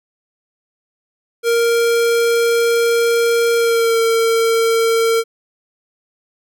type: tone with pitch glide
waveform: square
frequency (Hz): 466.2 to 455.8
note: A#4 to A#4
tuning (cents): 0 to -39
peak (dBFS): -13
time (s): 1.43-5.24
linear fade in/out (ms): 50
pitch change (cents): -39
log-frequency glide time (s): 3.56-4
effects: none